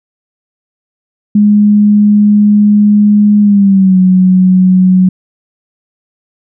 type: tone with pitch glide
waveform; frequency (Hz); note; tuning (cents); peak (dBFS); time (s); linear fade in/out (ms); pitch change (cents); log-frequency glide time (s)
sine; 207.7 to 185.04; G#3 to F#3; 0 to 0; -3; 1.35-5.09; 5; -200; 3.41-3.98
effects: none